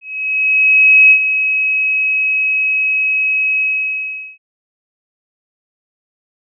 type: tone with ADSR envelope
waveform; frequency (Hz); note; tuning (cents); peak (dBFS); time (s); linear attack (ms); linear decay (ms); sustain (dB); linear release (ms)
sine; 2555; D#7; +45; -3; 0.01-4.38; 1100; 75; -9; 770
effects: none